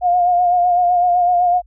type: tone with vibrato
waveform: sine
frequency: 711 Hz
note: F5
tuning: 31 cents sharp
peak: -11 dBFS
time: 0.01-1.62 s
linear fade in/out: 50 ms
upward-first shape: sine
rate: 7.9 Hz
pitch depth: 34 cents each way
effects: added 50 Hz sine -45 dBFS peak until 1.66 s